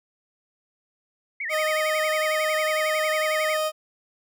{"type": "tone with vibrato", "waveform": "sine", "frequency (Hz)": 2017, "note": "B6", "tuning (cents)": 36, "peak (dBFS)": -27, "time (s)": [1.4, 3.57], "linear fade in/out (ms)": 5, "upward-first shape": "sine", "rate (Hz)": 11, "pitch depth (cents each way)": 210}
{"type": "tone", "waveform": "30% pulse", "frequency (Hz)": 621, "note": "D#5", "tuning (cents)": -3, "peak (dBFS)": -20, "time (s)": [1.49, 3.72], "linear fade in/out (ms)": 50}
{"effects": []}